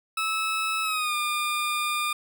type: tone with pitch glide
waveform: 20% pulse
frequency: 1300 to 1206 Hz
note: E6 to D6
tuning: -24 to +46 cents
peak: -20 dBFS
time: 0.17-2.13 s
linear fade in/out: 5 ms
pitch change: -130 cents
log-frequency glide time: 0.83-1.15 s
effects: none